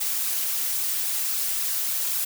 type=noise with flanger; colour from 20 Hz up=blue; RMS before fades=-26 dBFS; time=0-2.25 s; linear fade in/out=10 ms; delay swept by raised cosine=0.75 to 5.55 ms; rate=3.7 Hz; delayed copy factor=+0.55; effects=none